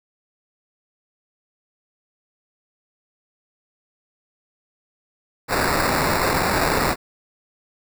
blue noise with sample-and-hold, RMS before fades -20 dBFS, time 5.48-6.96 s, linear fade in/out 50 ms, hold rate 3150 Hz, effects none

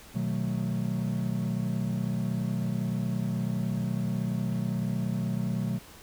triangle chord, B dominant seventh, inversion none, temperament equal with one note detuned, 123.47 / 155.56 / 185 / 221.3 Hz, B2 / D#3 / F#3 / A3, 0 / 0 / 0 / +10 cents, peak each -30 / -33 / -29 / -32 dBFS, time 0.14-5.79 s, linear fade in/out 20 ms, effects pink hiss -50 dBFS RMS until 6.02 s

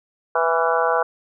harmonic tone with a mistuned harmonic, 164.81 Hz, E3, in tune, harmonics 3 / 4 / 5 / 6 / 7 / 8 / 9, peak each -22 / -23 / -24 / -25 / -25 / -26 / -27 dBFS, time 0.35-1.03 s, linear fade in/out 5 ms, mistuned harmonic 8, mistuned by +52 cents, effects none

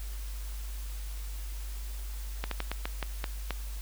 slowing click train, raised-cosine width 0.3 ms, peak -16 dBFS, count 8, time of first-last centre 2.44-3.507 s, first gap 73 ms, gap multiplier 1.24, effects added 50 Hz sine -35 dBFS peak until 3.81 s + white hiss -49 dBFS RMS until 3.81 s

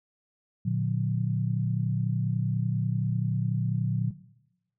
sine chord, Bb augmented, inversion none, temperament equal with one note detuned, 116.54 / 146.83 / 180.67 Hz, Bb2 / D3 / F#3, 0 / 0 / -41 cents, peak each -28 / -30 / -28 dBFS, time 0.65-4.11 s, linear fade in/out 10 ms, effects noise-tail reverb RT60 0.9 s tail -17 dB re dry

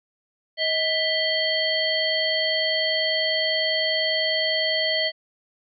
harmonic tone with a mistuned harmonic, 633 Hz, D#5, 30 cents sharp, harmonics 1 / 3 / 5 / 7, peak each -26 / -26 / -26 / -26 dBFS, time 0.57-5.12 s, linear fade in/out 50 ms, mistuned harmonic 3, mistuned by +74 cents, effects none

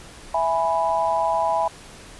sine chord, E major, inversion none, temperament equal, 659.3 / 830.6 / 987.8 Hz, E5 / G#5 / B5, 0 / 0 / 0 cents, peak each -23 dBFS, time 0.34-1.68 s, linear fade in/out 5 ms, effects pink hiss -43 dBFS RMS until 2.19 s + resampled to 24000 Hz

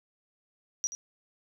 sine tone with echo, 5800 Hz, F#8, 35 cents flat, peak -26 dBFS, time 0.84-0.87 s, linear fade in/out 0 ms, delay 80 ms, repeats 1, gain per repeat -11 dB, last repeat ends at 0.95 s, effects none

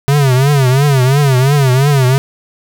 square tone with vibrato, 135.8 Hz, C#3, 35 cents flat, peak -8 dBFS, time 0.08-2.18 s, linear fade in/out 0 ms, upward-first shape triangle, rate 2.9 Hz, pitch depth 160 cents each way, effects none

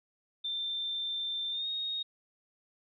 sine tone with pitch glide, 3572 to 3732 Hz, A7 to A#7, +25 to +1 cents, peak -32 dBFS, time 0.44-2.03 s, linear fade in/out 10 ms, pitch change +76 cents, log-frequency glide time 1.51-1.67 s, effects none

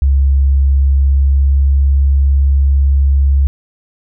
sine tone with pitch glide, 68.4 to 68.92 Hz, C#2 to C#2, -23 to -9 cents, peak -7 dBFS, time 0.02-3.47 s, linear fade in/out 0 ms, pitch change +14 cents, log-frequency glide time 0.88-1.76 s, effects none

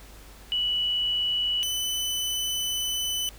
sine / sawtooth tone pair in turn, 2948 / 3006 Hz, F#7 / F#7, -7 / +27 cents, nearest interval unison, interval 34 cents, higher second, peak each -23 dBFS, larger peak neither, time 0.52-1.63 / 1.63-3.29 s, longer second, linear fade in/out 0 ms, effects added 50 Hz sine -47 dBFS peak until 3.38 s + pink hiss -50 dBFS RMS until 3.38 s

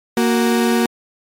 35% pulse tone pair together, 233.1 / 370.3 Hz, A#3 / F#4, 0 / +1 cents, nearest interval minor sixth, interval 801 cents, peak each -13 / -17 dBFS, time 0.17-0.86 s, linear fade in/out 2 ms, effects MP3 64 kbps

